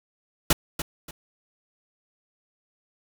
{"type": "noise with echo", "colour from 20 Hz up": "pink", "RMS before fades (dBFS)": -18, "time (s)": [0.5, 0.53], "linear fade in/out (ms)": 5, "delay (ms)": 290, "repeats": 2, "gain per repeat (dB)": -11, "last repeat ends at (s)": 1.11, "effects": []}